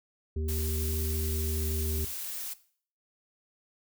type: harmonic tone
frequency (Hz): 77.78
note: D#2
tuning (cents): 0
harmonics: 1 / 3 / 5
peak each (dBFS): -29 / -41 / -39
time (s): 0.36-2.05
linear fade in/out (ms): 5
type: noise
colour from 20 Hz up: blue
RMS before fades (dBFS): -37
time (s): 0.48-2.54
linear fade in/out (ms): 10
effects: noise-tail reverb RT60 0.5 s tail -17 dB re dry